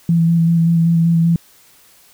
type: tone with vibrato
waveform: sine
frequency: 166.9 Hz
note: E3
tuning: 22 cents sharp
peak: -10 dBFS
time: 0.09-1.36 s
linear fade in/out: 2 ms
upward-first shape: square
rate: 5.2 Hz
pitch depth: 15 cents each way
effects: white hiss -49 dBFS RMS until 2.13 s